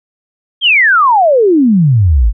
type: exponential sweep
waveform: sine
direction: down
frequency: 3300 to 47 Hz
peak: -5 dBFS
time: 0.61-2.33 s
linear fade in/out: 50 ms
effects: none